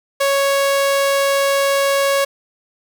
sawtooth tone, 554.4 Hz, C#5, in tune, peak -10 dBFS, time 0.2-2.25 s, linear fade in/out 10 ms, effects 8-bit

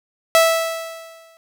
sawtooth tone with exponential decay, 656 Hz, E5, 9 cents flat, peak -5 dBFS, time 0.35-1.37 s, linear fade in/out 0 ms, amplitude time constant 220 ms, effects none

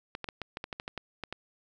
clicks, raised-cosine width 0.3 ms, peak -20 dBFS, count 12, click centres 0.151 / 0.243 / 0.288 / 0.417 / 0.571 / 0.641 / 0.728 / 0.799 / 0.879 / 0.977 / 1.237 / 1.326 s, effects none

